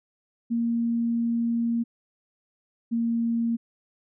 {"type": "tone pair in turn", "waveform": "sine", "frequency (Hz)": [233.1, 231.8], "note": ["A#3", "A#3"], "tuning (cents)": [0, -10], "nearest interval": "unison", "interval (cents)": 10, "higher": "first", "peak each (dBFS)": -22, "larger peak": "neither", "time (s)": [[0.5, 1.84], [2.91, 3.57]], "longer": "first", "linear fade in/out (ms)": 20, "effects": []}